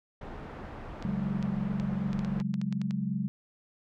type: low-pass noise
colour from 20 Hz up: pink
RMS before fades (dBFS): -42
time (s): 0.21-2.42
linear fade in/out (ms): 5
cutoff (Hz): 1400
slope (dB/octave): 12
type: clicks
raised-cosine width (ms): 0.2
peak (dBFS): -26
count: 12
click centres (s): 1.025 / 1.427 / 1.799 / 2.131 / 2.192 / 2.248 / 2.401 / 2.541 / 2.615 / 2.726 / 2.816 / 2.909
type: chord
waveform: sine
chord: C# suspended fourth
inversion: none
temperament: equal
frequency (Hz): 138.59 / 185 / 207.7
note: C#3 / F#3 / G#3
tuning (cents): 0 / 0 / 0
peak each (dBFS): -35 / -32 / -32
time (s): 1.05-3.28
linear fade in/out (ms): 0
effects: none